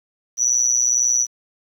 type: tone with amplitude modulation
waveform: sine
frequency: 5920 Hz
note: F#8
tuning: in tune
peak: -10 dBFS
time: 0.37-1.27 s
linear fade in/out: 50 ms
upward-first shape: sine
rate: 122 Hz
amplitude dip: 100%
effects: tanh soft clip ceiling -7 dBFS + 8-bit